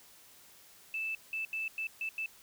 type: tone bursts at uneven times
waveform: sine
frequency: 2637 Hz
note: E7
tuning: in tune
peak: -33 dBFS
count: 6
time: 0.94-1.15 / 1.33-1.45 / 1.53-1.68 / 1.78-1.87 / 2.01-2.09 / 2.18-2.26 s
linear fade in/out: 2 ms
effects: white hiss -58 dBFS RMS until 2.42 s